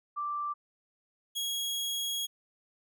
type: tone pair in turn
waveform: sine / sawtooth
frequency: 1174.7 / 3310 Hz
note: D6 / G#7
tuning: 0 / -6 cents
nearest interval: octave + tritone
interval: 1794 cents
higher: second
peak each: -31 / -28 dBFS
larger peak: second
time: 0.16-0.54 / 1.35-2.27 s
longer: second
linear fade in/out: 20 ms
effects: none